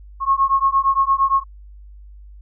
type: beating tone pair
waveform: sine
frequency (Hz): 1084 / 1092.7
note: C#6 / C#6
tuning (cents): -39 / -25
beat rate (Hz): 8.7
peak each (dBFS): -17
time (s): 0.2-1.44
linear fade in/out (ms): 50
effects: added 50 Hz sine -38 dBFS peak until 2.41 s